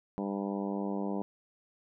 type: harmonic tone with a mistuned harmonic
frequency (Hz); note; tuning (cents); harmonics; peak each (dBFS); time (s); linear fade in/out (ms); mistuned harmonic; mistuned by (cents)
99.6; G2; +28; 2 / 3 / 4 / 5 / 6 / 7 / 8 / 9 / 10; -34 / -38 / -40 / -42 / -44 / -45 / -46 / -47 / -48; 0.18-1.22; 0; 10; -29
effects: none